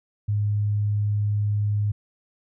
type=tone; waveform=sine; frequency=103.83 Hz; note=G#2; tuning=in tune; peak=-20 dBFS; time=0.28-1.92 s; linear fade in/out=10 ms; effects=none